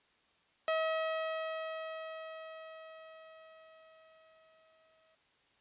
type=tone with exponential decay; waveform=sawtooth; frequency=640 Hz; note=D#5; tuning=49 cents sharp; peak=-25 dBFS; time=0.68-5.15 s; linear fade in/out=1 ms; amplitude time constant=970 ms; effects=white hiss -70 dBFS RMS until 5.6 s + resampled to 8000 Hz